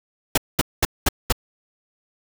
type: noise bursts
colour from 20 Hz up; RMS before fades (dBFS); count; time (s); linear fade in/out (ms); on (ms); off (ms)
pink; -17; 5; 0.35-1.325; 5; 27; 210
effects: none